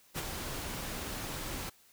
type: noise with ADSR envelope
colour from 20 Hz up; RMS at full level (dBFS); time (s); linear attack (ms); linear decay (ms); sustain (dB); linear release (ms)
pink; -34; 0.14-1.7; 42; 27; -5; 11
effects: white hiss -63 dBFS RMS until 1.92 s